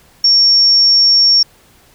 sine tone, 5500 Hz, F8, 27 cents flat, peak -6 dBFS, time 0.24-1.43 s, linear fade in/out 5 ms, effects pink hiss -48 dBFS RMS until 1.94 s

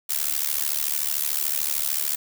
blue noise with amplitude modulation, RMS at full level -21 dBFS, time 0.09-2.16 s, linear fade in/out 10 ms, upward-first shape sine, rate 73.5 Hz, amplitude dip 100%, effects none

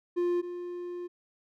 triangle tone pair in turn, 351.2 / 352.9 Hz, F4 / F4, +10 / +18 cents, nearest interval unison, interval 8 cents, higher second, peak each -23 / -33 dBFS, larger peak first, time 0.16-0.42 / 0.42-1.08 s, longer second, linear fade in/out 20 ms, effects none

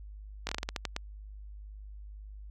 slowing click train, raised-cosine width 0.2 ms, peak -15 dBFS, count 10, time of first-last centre 0.47-0.964 s, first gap 20 ms, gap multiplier 1.24, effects added 51 Hz sine -43 dBFS peak until 2.5 s

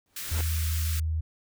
pink noise with exponential growth, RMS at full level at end -34 dBFS, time 0.06-0.41 s, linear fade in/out 1 ms, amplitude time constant 75 ms
white high-pass noise, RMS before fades -36 dBFS, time 0.16-1 s, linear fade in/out 5 ms, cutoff 1200 Hz, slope 48 dB/octave
sine tone with pitch glide, 80.1 to 79.5 Hz, E2 to D#2, -49 to +38 cents, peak -25 dBFS, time 0.31-1.21 s, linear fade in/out 10 ms, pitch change -13 cents, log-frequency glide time 0.42-0.61 s
effects none

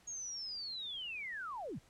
sine linear sweep, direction down, 6645 to 87.2 Hz, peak -40 dBFS, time 0.07-1.79 s, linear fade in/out 10 ms, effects pink hiss -66 dBFS RMS until 1.89 s + low-pass 10000 Hz 12 dB/octave

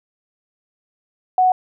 sine tone, 740 Hz, F#5, in tune, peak -11 dBFS, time 1.38-1.52 s, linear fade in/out 2 ms, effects none

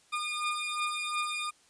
20% pulse beating tone pair, 1213 / 1215.8 Hz, D#6 / D#6, -44 / -40 cents, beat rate 2.8 Hz, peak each -30 / -28 dBFS, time 0.12-1.51 s, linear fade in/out 20 ms, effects white hiss -63 dBFS RMS until 1.69 s + resampled to 22050 Hz

